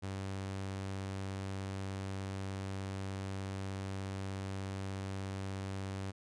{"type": "tone", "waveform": "sawtooth", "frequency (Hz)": 96.7, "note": "G2", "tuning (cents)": -23, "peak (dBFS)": -34, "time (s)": [0.02, 6.12], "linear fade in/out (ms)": 20, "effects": ["resampled to 22050 Hz"]}